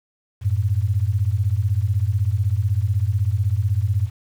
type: beating tone pair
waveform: sine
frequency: 92.5 / 108.5 Hz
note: F#2 / A2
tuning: 0 / -24 cents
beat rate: 16 Hz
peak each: -20 dBFS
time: 0.41-4.1 s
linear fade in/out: 50 ms
effects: 8-bit